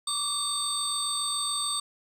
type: tone cluster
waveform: sine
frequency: 1134 / 1181 / 3636 / 4564 / 8280 Hz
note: C#6 / D6 / A#7 / C#8 / C9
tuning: +39 / +9 / -44 / +50 / -19 cents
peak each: -37 / -36 / -31 / -33 / -29 dBFS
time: 0.07-1.8 s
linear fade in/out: 5 ms
effects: tanh soft clip ceiling -21 dBFS + 10-bit